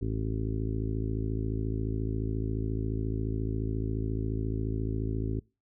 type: harmonic tone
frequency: 54.3 Hz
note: A1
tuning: 22 cents flat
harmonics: 1 / 2 / 3 / 4 / 5 / 6 / 7 / 8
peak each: -33 / -32 / -42 / -41 / -37 / -43 / -39 / -47 dBFS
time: 0.01-5.4 s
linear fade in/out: 10 ms
effects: noise-tail reverb RT60 0.3 s tail -26 dB re dry